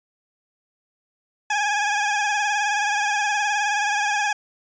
20% pulse tone with vibrato, 829 Hz, G#5, 3 cents flat, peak -15 dBFS, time 1.5-4.33 s, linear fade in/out 5 ms, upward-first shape triangle, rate 19 Hz, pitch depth 62 cents each way, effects resampled to 16000 Hz

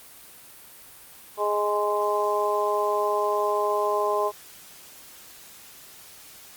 harmonic tone, 207.7 Hz, G#3, in tune, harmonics 2 / 3 / 4 / 5, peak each -26 / -27 / -30 / -26 dBFS, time 1.37-4.32 s, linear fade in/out 50 ms, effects white hiss -47 dBFS RMS until 6.56 s + Opus 32 kbps

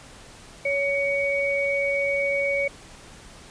sine tone pair together, 560 / 2246 Hz, C#5 / C#7, +18 / +22 cents, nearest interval 2 octaves, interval 2404 cents, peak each -24 dBFS, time 0.65-2.68 s, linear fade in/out 5 ms, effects pink hiss -46 dBFS RMS until 3.5 s + resampled to 22050 Hz

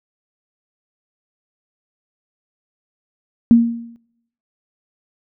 sine tone with exponential decay, 233.1 Hz, A#3, in tune, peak -3 dBFS, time 3.51-3.96 s, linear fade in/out 0 ms, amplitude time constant 96 ms, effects noise-tail reverb RT60 0.9 s tail -26 dB re dry

